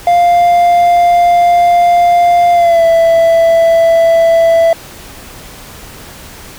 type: tone with pitch glide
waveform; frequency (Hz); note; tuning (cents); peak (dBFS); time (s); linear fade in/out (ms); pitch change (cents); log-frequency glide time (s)
triangle; 698.5 to 663.9; F5 to E5; 0 to +12; -3; 0.07-4.73; 2; -88; 2.53-2.84
effects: pink hiss -32 dBFS RMS until 6.58 s